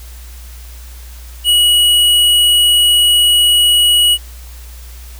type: tone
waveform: square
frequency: 2916 Hz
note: F#7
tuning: 26 cents flat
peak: -8 dBFS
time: 1.44-4.18 s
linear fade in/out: 50 ms
effects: added 60 Hz sine -30 dBFS peak until 5.19 s + white hiss -40 dBFS RMS until 5.19 s